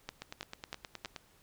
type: two click trains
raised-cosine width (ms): 0.2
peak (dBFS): -24 / -21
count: 10 / 4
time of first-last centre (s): 0.22-1.162 / 0.09-1.048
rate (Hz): 9.55 / 3.13
effects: pink hiss -65 dBFS RMS until 1.42 s